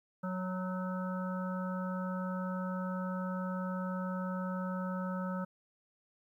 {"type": "harmonic tone with a mistuned harmonic", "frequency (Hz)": 184.6, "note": "F#3", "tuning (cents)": -4, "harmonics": [1, 3, 5, 7, 8], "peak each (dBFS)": [-35, -42, -46, -43, -49], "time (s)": [0.23, 5.45], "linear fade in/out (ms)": 10, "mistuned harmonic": 8, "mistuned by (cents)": 36, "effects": ["12-bit"]}